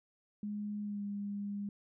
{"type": "tone with pitch glide", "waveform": "sine", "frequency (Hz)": [207.7, 202.7], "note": ["G#3", "G#3"], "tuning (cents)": [0, -42], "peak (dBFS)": -36, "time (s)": [0.43, 1.69], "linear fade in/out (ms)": 2, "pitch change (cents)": -42, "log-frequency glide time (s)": [0.82, 1.03], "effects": []}